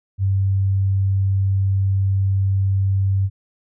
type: tone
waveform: sine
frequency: 97.1 Hz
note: G2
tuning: 16 cents flat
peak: -15 dBFS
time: 0.18-3.3 s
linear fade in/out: 50 ms
effects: none